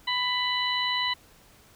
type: harmonic tone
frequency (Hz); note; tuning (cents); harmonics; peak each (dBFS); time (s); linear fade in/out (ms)
994; B5; +11; 1 / 2 / 3 / 4; -30 / -30 / -30 / -30; 0.07-1.14; 10
effects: pink hiss -56 dBFS RMS until 1.75 s